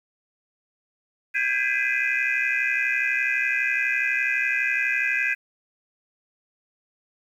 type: tone cluster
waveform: sine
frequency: 1586 / 1658 / 2018 / 2423 / 2548 Hz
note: G6 / G#6 / B6 / D#7 / D#7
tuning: +20 / -3 / +37 / -47 / +41 cents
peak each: -27 dBFS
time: 1.34-5.35 s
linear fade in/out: 20 ms
effects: tanh soft clip ceiling -12 dBFS + 9-bit